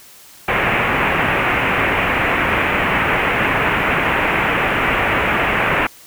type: low-pass noise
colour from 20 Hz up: white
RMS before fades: -17 dBFS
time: 0.48-5.87 s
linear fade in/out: 5 ms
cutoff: 2600 Hz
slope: 48 dB/octave
effects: white hiss -43 dBFS RMS until 6.06 s